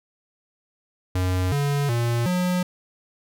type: tone with pitch steps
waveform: square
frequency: 91.8 / 142.7 / 118.2 / 180.4 Hz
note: F#2 / D3 / A#2 / F#3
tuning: -13 / -49 / +24 / -44 cents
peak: -21 dBFS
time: 1.15-2.63 s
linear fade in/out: 5 ms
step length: 370 ms
effects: none